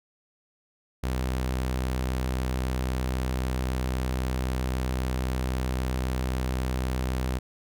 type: tone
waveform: sawtooth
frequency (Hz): 63.8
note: C2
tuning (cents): -43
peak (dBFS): -22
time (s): 1.03-7.39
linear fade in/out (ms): 10
effects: none